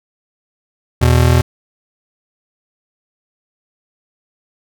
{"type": "tone pair together", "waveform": "square", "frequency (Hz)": [81.68, 122.5], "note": ["E2", "B2"], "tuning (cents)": [-15, -14], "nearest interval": "perfect fifth", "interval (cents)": 701, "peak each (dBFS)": -12, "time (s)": [1.01, 1.42], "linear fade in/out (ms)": 10, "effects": []}